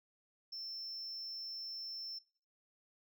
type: tone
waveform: sine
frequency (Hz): 5350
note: E8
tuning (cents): +25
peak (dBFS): -40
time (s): 0.52-2.19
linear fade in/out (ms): 10
effects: noise-tail reverb RT60 0.6 s tail -23 dB re dry + tanh soft clip ceiling -40 dBFS